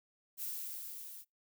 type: noise with level ramp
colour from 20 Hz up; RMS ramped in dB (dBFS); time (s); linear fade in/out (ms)
violet; -39 to -50; 0.37-1.25; 50
effects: noise-tail reverb RT60 0.2 s tail -26 dB re dry